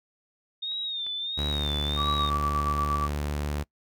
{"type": "tone with vibrato", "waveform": "sine", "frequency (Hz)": 3665, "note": "A#7", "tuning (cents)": -30, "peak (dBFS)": -29, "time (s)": [0.62, 2.3], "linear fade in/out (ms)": 10, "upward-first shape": "sine", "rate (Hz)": 1.5, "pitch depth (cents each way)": 80}
{"type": "clicks", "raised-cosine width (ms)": 0.3, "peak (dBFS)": [-37, -30, -31], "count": 3, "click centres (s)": [0.719, 1.066, 1.399]}
{"type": "tone", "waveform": "sawtooth", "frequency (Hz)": 73.42, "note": "D2", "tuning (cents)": 0, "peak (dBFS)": -24, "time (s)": [1.37, 3.64], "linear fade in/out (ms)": 20}
{"type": "tone with tremolo", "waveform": "sine", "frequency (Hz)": 1156, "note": "D6", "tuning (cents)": -28, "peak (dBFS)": -24, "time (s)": [1.96, 3.09], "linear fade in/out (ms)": 50, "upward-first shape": "square", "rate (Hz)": 8.5, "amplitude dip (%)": 40}
{"effects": ["noise-tail reverb RT60 0.1 s tail -24 dB re dry"]}